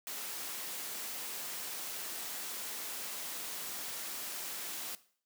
white noise, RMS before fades -41 dBFS, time 0.07-4.95 s, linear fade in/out 0 ms, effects noise-tail reverb RT60 0.5 s tail -17 dB re dry + high-pass 200 Hz 12 dB/octave

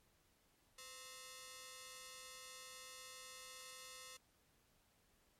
5% pulse ring-modulated tone, 784 Hz, G5, in tune, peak -38 dBFS, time 0.78-4.17 s, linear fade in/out 5 ms, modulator 274 Hz, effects pink hiss -75 dBFS RMS until 5.39 s + MP3 64 kbps

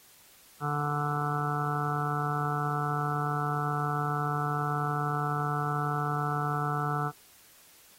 harmonic tone, 146.83 Hz, D3, in tune, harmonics 1 / 2 / 3 / 5 / 6 / 7 / 8 / 9 / 10, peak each -31 / -41 / -39 / -35 / -42 / -42 / -38 / -33 / -41 dBFS, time 0.6-7.12 s, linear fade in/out 50 ms, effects white hiss -57 dBFS RMS until 7.98 s + AAC 48 kbps

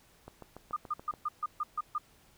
click train, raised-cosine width 1 ms, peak -31 dBFS, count 7, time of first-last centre 0.28-1.138 s, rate 6.99 Hz
sine tone bursts, 1217 Hz, D#6, 39 cents flat, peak -29 dBFS, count 8, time 0.73-1.982 s, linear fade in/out 5 ms, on 34 ms, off 140 ms
effects pink hiss -63 dBFS RMS until 2.37 s

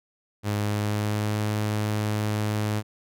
sawtooth tone with pitch glide, 103.83 to 106.07 Hz, G#2 to G#2, 0 to +37 cents, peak -20 dBFS, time 0.43-2.83 s, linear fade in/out 50 ms, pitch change +37 cents, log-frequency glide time 0.57-1.4 s, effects none

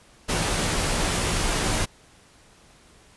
pink noise with comb filter, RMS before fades -24 dBFS, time 0.28-1.86 s, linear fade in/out 20 ms, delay 15 ms, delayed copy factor -0.5, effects pink hiss -54 dBFS RMS until 3.16 s + resampled to 24000 Hz

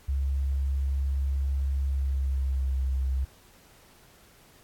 sine tone with pitch glide, 68.3 to 65.94 Hz, C#2 to C2, -25 to +14 cents, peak -24 dBFS, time 0.08-3.25 s, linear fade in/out 10 ms, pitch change -61 cents, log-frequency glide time 1.85-2.79 s, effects pink hiss -57 dBFS RMS until 4.63 s + AAC 64 kbps

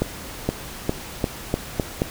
accelerating click train, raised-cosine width 2 ms, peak -6 dBFS, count 7, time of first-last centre 0.02-2.019 s, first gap 470 ms, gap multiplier 0.86, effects pink hiss -36 dBFS RMS until 2.1 s

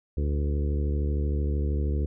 harmonic tone with a mistuned harmonic, 73 Hz, D2, 10 cents flat, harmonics 1 / 2 / 3 / 4 / 5 / 6 / 7, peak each -24 / -34 / -38 / -38 / -38 / -40 / -44 dBFS, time 0.17-2.06 s, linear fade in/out 5 ms, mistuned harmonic 7, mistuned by -27 cents, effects none

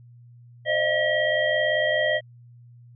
sine tone cluster, 528 / 613 / 671 / 1920 / 3186 Hz, C5 / D#5 / E5 / B6 / G7, +16 / -26 / +31 / -49 / +27 cents, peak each -30 / -23 / -31 / -24 / -31 dBFS, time 0.65-2.21 s, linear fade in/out 50 ms, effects added 120 Hz sine -46 dBFS peak until 2.95 s

